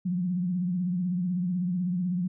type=tone with vibrato; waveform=sine; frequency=179.4 Hz; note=F3; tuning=47 cents sharp; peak=-25 dBFS; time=0.05-2.28 s; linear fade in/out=10 ms; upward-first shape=triangle; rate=16 Hz; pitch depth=98 cents each way; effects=none